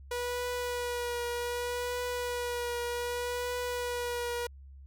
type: tone with vibrato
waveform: sawtooth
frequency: 485.7 Hz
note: B4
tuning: 29 cents flat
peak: -28 dBFS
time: 0.11-4.47 s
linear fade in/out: 5 ms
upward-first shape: triangle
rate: 0.65 Hz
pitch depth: 24 cents each way
effects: added 68 Hz sine -47 dBFS peak until 4.86 s